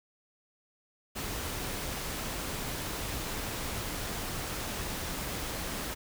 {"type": "noise", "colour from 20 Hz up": "pink", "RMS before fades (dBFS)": -36, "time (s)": [1.15, 5.95], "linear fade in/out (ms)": 20, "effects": []}